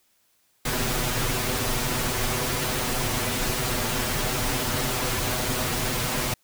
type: noise with comb filter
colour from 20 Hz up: pink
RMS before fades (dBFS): -26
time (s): 0.65-6.34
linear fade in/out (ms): 5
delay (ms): 8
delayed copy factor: +1
effects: white hiss -66 dBFS RMS until 6.43 s